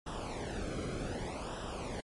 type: noise with flanger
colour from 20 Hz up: brown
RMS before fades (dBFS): -39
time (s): 0.06-2.01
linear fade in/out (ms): 10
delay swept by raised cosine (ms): 0.45 to 1.12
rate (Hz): 0.65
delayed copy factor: -0.8
effects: MP3 48 kbps